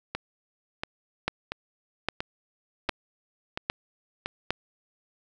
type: two click trains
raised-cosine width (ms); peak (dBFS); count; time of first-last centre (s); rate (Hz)
0.3; -9 / -14; 5 / 7; 1.28-4.506 / 0.15-4.26; 1.24 / 1.46
effects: none